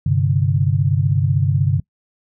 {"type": "chord", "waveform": "sine", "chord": "G suspended fourth", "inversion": "none", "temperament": "equal", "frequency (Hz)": [98, 130.81, 146.83], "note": ["G2", "C3", "D3"], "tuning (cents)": [0, 0, 0], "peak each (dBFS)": -18, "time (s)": [0.06, 1.8], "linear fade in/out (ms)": 5, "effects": ["noise-tail reverb RT60 0.1 s tail -24 dB re dry"]}